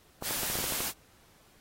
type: noise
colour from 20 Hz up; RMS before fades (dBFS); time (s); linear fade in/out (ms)
white; -33; 0.22-0.93; 50
type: clicks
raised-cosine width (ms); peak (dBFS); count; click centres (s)
1; -23; 9; 0.224 / 0.309 / 0.433 / 0.5 / 0.555 / 0.588 / 0.641 / 0.723 / 0.805
effects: pink hiss -62 dBFS RMS until 1.6 s + AAC 48 kbps